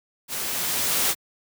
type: noise with level ramp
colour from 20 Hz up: white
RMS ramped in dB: -30 to -21 dBFS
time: 0.28-1.15 s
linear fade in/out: 50 ms
effects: high-pass 80 Hz 12 dB/octave